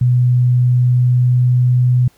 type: tone with pitch glide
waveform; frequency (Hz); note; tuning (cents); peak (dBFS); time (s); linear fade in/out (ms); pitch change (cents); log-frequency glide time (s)
sine; 124 to 124.72; B2 to B2; +7 to +17; -9; 0.01-2.08; 5; +10; 0.54-1.84
effects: pink hiss -53 dBFS RMS until 2.17 s